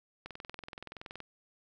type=click train; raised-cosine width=0.3 ms; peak=-27 dBFS; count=21; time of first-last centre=0.26-1.203 s; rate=21.2 Hz; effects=none